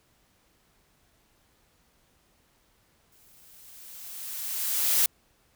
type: noise with exponential growth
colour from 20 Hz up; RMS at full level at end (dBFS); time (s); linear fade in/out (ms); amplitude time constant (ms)
blue; -21; 3.12-5.06; 2; 420
effects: pink hiss -66 dBFS RMS until 5.55 s